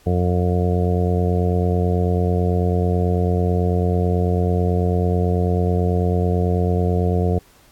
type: harmonic tone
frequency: 89.1 Hz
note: F2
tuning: 35 cents sharp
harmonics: 1 / 2 / 3 / 4 / 5 / 6 / 7 / 8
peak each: -18 / -22 / -32 / -28 / -24 / -32 / -32 / -29 dBFS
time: 0.06-7.39 s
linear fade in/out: 10 ms
effects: pink hiss -53 dBFS RMS until 7.71 s + AAC 64 kbps